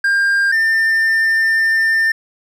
triangle tone pair in turn, 1601 / 1797.1 Hz, G6 / A6, +36 / +36 cents, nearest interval major second, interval 200 cents, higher second, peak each -10 dBFS, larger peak neither, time 0.04-0.52 / 0.52-2.12 s, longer second, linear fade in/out 5 ms, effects none

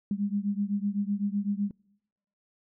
sine beating tone pair, 199.6 / 207.5 Hz, G3 / G#3, +32 / -1 cents, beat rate 7.9 Hz, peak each -29 / -30 dBFS, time 0.11-1.71 s, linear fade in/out 2 ms, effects noise-tail reverb RT60 0.9 s tail -26 dB re dry

